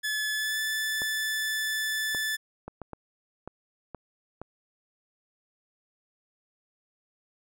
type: tone with pitch glide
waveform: sawtooth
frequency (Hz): 1720 to 1748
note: A6 to A6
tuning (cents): -40 to -12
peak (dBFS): -24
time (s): 0.03-2.37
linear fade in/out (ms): 20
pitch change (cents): +28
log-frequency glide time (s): 0.33-0.6
type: clicks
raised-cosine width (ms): 1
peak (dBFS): -24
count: 8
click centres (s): 1.019 / 2.148 / 2.68 / 2.817 / 2.933 / 3.476 / 3.947 / 4.416
effects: none